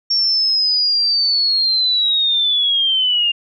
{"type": "linear sweep", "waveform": "sine", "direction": "down", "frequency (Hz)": [5500, 2794], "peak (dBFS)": -13, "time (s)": [0.1, 3.32], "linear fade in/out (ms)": 10, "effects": []}